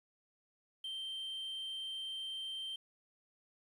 sine tone, 3136 Hz, G7, in tune, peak -37 dBFS, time 0.84-2.76 s, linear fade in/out 5 ms, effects tanh soft clip ceiling -38 dBFS + 11-bit

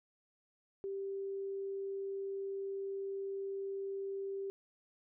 sine tone, 392 Hz, G4, in tune, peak -37 dBFS, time 0.84-4.5 s, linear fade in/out 0 ms, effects none

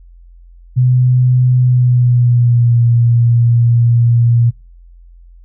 sine tone with pitch glide, 125.9 to 118.15 Hz, B2 to A#2, +34 to +24 cents, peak -7 dBFS, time 0.76-4.51 s, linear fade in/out 20 ms, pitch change -110 cents, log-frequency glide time 1.58-2.8 s, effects noise-tail reverb RT60 0.3 s tail -25 dB re dry + added 43 Hz sine -37 dBFS peak until 5.44 s

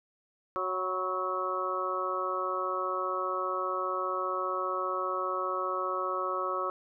harmonic tone with a mistuned harmonic, 185 Hz, F#3, in tune, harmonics 2 / 3 / 4 / 5 / 6 / 7, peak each -37 / -36 / -44 / -44 / -33 / -34 dBFS, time 0.56-6.7 s, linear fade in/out 0 ms, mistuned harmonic 5, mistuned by +81 cents, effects none

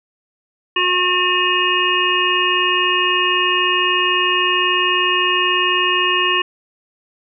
harmonic tone with a mistuned harmonic, 361.9 Hz, F#4, 38 cents flat, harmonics 1 / 3 / 5 / 7 / 8, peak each -23 / -19 / -22 / -21 / -18 dBFS, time 0.76-6.42 s, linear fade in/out 5 ms, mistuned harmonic 8, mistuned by -26 cents, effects none

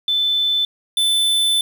sine / square tone pair in turn, 3520 / 3520 Hz, A7 / A7, 0 / 0 cents, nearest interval unison, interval 0 cents, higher neither, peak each -15 dBFS, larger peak neither, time 0.08-0.65 / 0.97-1.61 s, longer second, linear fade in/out 2 ms, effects 7-bit

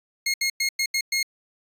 20% pulse tone bursts at uneven times, 2152 Hz, C7, 48 cents sharp, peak -16 dBFS, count 6, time 0.26-0.34 / 0.41-0.5 / 0.6-0.69 / 0.79-0.86 / 0.94-1.01 / 1.12-1.23 s, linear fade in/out 5 ms, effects resampled to 32000 Hz

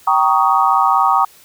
sine chord, Eb dominant seventh, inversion first, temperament just, 777.8 / 933.4 / 1120.1 / 1244.5 Hz, G5 / Bb5 / Db6 / Eb6, -14 / +2 / +18 / 0 cents, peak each -16 dBFS, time 0.07-1.25 s, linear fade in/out 5 ms, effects white hiss -46 dBFS RMS until 1.44 s

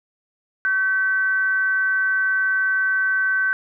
sine tone with frequency modulation, 1533 Hz, G6, 39 cents flat, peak -17 dBFS, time 0.65-3.53 s, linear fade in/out 0 ms, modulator 412 Hz, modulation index 0.26, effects none

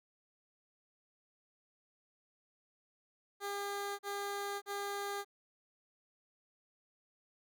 15% pulse tone bursts, 402.9 Hz, G4, 48 cents sharp, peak -31 dBFS, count 3, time 3.4-5.248 s, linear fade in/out 50 ms, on 590 ms, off 39 ms, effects none

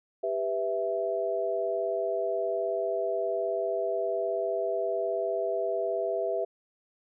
sine chord, E minor, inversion first, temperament just, 395.6 / 494.4 / 659.3 Hz, G4 / B4 / E5, +16 / +2 / 0 cents, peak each -32 / -33 / -29 dBFS, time 0.23-6.45 s, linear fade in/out 10 ms, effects none

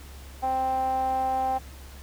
sawtooth tone with band-pass filter, 261.6 Hz, C4, in tune, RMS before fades -26 dBFS, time 0.42-1.59 s, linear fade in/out 20 ms, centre 760 Hz, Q 9.2, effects added 68 Hz sine -42 dBFS peak until 2.02 s + pink hiss -49 dBFS RMS until 2.02 s

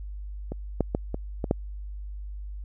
clicks, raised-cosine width 2 ms, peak -19 / -9 / -11 / -17 / -15 / -8 dBFS, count 6, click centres 0.52 / 0.807 / 0.949 / 1.144 / 1.442 / 1.511 s, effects added 50 Hz sine -34 dBFS peak until 2.64 s

